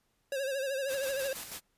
square tone with vibrato, 541 Hz, C#5, 42 cents flat, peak -32 dBFS, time 0.32-1.33 s, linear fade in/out 2 ms, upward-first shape sine, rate 13 Hz, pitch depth 68 cents each way
white noise with tremolo, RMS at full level -40 dBFS, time 0.87-1.61 s, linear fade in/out 50 ms, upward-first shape square, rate 6.2 Hz, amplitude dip 45%
effects pink hiss -75 dBFS RMS until 1.77 s + resampled to 32000 Hz

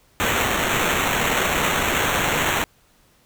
violet noise with sample-and-hold, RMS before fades -21 dBFS, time 0.2-2.64 s, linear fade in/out 0 ms, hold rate 4900 Hz, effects pink hiss -58 dBFS RMS until 3.25 s

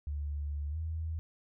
sine tone with pitch glide, 72.9 to 80.42 Hz, D2 to E2, -12 to -42 cents, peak -33 dBFS, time 0.07-1.19 s, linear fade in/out 0 ms, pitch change +170 cents, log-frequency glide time 0.7-0.77 s, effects none

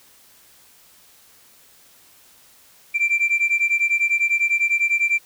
sine beating tone pair, 2349 / 2359 Hz, D7 / D7, 0 / +7 cents, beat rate 10 Hz, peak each -18 dBFS, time 2.94-5.19 s, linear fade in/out 20 ms, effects tanh soft clip ceiling -13 dBFS + white hiss -52 dBFS RMS until 5.25 s

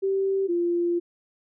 sine tone pair in turn, 388.3 / 345.9 Hz, G4 / F4, -16 / -17 cents, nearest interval major second, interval 201 cents, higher first, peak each -21 dBFS, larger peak neither, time 0.02-0.48 / 0.48-1 s, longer second, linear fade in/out 20 ms, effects none

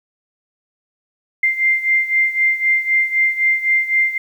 sine beating tone pair, 2093 / 2096.9 Hz, C7 / C7, 0 / +3 cents, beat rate 3.9 Hz, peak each -15 / -19 dBFS, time 1.43-4.18 s, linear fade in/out 5 ms, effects 8-bit

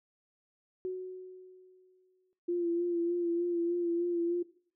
sine tone with exponential decay, 370 Hz, F#4, in tune, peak -31 dBFS, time 0.85-2.33 s, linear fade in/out 0 ms, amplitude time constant 320 ms
sine tone with vibrato, 344.6 Hz, F4, 23 cents flat, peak -28 dBFS, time 2.48-4.43 s, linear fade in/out 10 ms, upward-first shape sine, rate 3.3 Hz, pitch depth 30 cents each way
effects noise-tail reverb RT60 0.5 s tail -17 dB re dry

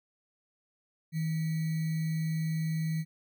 sine tone with sample-and-hold, 160 Hz, D#3, 49 cents sharp, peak -28 dBFS, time 1.12-3.05 s, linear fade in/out 50 ms, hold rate 2100 Hz, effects none

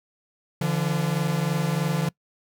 45% pulse tone pair together, 146.83 / 169.98 Hz, D3 / F3, 0 / -47 cents, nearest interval minor third, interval 253 cents, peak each -25 dBFS, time 0.61-2.09 s, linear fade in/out 5 ms, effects noise-tail reverb RT60 0.1 s tail -23 dB re dry

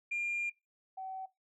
sine tone pair in turn, 2400 / 760.1 Hz, D7 / F#5, +37 / +46 cents, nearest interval octave + minor sixth, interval 1991 cents, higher first, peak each -31 / -39 dBFS, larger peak first, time 0.11-0.5 / 0.97-1.26 s, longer first, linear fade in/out 10 ms, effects noise-tail reverb RT60 0.2 s tail -18 dB re dry + tanh soft clip ceiling -29 dBFS

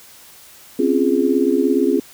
sine chord, Db major seventh, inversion third, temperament just, 259.9 / 277.2 / 346.5 / 415.8 Hz, C4 / Db4 / F4 / Ab4, -11 / 0 / -14 / +2 cents, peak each -19 dBFS, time 0.79-2 s, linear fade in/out 5 ms, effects white hiss -44 dBFS RMS until 2.13 s

